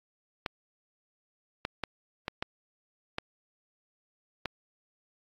clicks, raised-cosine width 0.3 ms, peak -15 dBFS, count 7, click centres 0.462 / 1.651 / 1.837 / 2.281 / 2.425 / 3.184 / 4.457 s, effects AAC 64 kbps

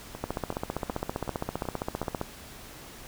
two click trains, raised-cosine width 1 ms, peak -15 / -22 dBFS, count 31 / 6, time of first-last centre 0.24-2.214 / 0.15-2.03 s, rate 15.2 / 2.66 Hz, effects pink hiss -46 dBFS RMS until 3.07 s

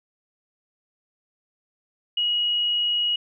sine tone, 2900 Hz, F#7, 35 cents flat, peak -20 dBFS, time 2.17-3.16 s, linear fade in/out 5 ms, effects none

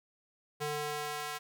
square tone with high-pass filter sweep, 148.9 Hz, D3, 24 cents sharp, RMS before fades -37 dBFS, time 0.6-1.39 s, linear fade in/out 20 ms, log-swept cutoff 330 to 1000 Hz, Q 0.86, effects none

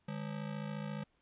square ring-modulated tone, 176.8 Hz, F3, 22 cents sharp, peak -36 dBFS, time 0.08-1.04 s, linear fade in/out 5 ms, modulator 27.2 Hz, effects pink hiss -75 dBFS RMS until 1.21 s + resampled to 8000 Hz

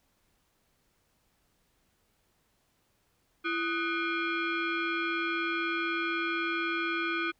sine tone with frequency modulation, 576 Hz, D5, 34 cents flat, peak -28 dBFS, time 3.44-7.32 s, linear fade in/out 20 ms, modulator 912 Hz, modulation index 2.4, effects pink hiss -72 dBFS RMS until 7.39 s

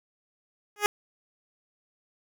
10% pulse tone with exponential growth, 414.8 Hz, G#4, 2 cents flat, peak -8 dBFS, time 0.76-0.86 s, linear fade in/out 1 ms, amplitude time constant 20 ms, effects none

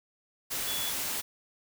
sine tone in noise, 3408 Hz, G#7, 44 cents sharp, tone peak -35 dBFS, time 0.66-0.91 s, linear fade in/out 20 ms, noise white, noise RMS -33 dBFS, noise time 0.5-1.22 s, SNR -5 dB, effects none

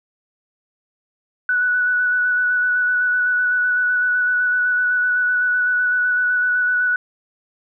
sine tone with vibrato, 1480 Hz, F#6, in tune, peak -15 dBFS, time 1.49-6.96 s, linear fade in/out 2 ms, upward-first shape square, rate 7.9 Hz, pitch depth 13 cents each way, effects none

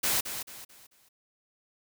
white noise with echo, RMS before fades -27 dBFS, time 0.03-0.21 s, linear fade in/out 10 ms, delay 220 ms, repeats 4, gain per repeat -9 dB, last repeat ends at 1.09 s, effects none

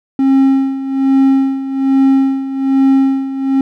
triangle tone with tremolo, 269.2 Hz, C4, 49 cents sharp, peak -4 dBFS, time 0.19-3.61 s, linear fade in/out 2 ms, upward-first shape sine, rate 1.2 Hz, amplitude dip 75%, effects none

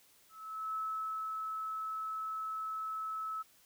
sine tone with ADSR envelope, 1300 Hz, E6, 24 cents flat, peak -34 dBFS, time 0.29-3.43 s, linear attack 460 ms, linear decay 530 ms, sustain -2 dB, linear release 19 ms, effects white hiss -65 dBFS RMS until 3.65 s

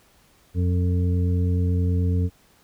harmonic tone, 89.3 Hz, F2, 39 cents sharp, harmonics 1 / 2 / 3 / 5, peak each -19 / -28 / -31 / -34 dBFS, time 0.54-2.3 s, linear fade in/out 50 ms, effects pink hiss -58 dBFS RMS until 2.63 s

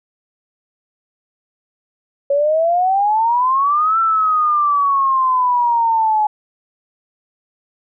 sine exponential two-way sweep, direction up then down, 554.4 to 1346 to 843 Hz, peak -12 dBFS, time 2.3-6.27 s, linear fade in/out 5 ms, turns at 3.99 s, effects none

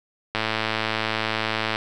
click train, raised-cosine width 0.3 ms, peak -7 dBFS, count 156, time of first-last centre 0.35-1.759 s, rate 110 Hz, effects none

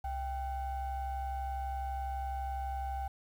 triangle ring-modulated tone, 360 Hz, F#4, 47 cents flat, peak -29 dBFS, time 0.04-3.08 s, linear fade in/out 5 ms, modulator 426 Hz, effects 10-bit

